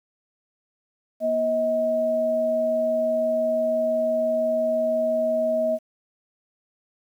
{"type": "tone pair together", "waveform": "sine", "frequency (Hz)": [239.1, 635], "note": ["A#3", "D#5"], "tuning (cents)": [44, 35], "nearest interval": "octave + perfect fourth", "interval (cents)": 1691, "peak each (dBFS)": [-30, -20], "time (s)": [1.2, 5.79], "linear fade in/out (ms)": 50, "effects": ["9-bit"]}